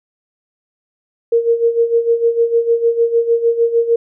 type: tone with tremolo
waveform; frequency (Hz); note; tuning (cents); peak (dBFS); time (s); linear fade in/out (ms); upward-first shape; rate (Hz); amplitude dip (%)
sine; 464.9; A#4; -5; -8; 1.32-3.96; 5; sine; 6.6; 75
effects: none